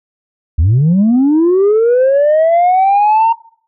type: linear sweep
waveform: sine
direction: up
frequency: 70 to 923 Hz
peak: -5 dBFS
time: 0.58-3.33 s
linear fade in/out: 10 ms
effects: noise-tail reverb RT60 0.5 s tail -20 dB re dry + tanh soft clip ceiling -5 dBFS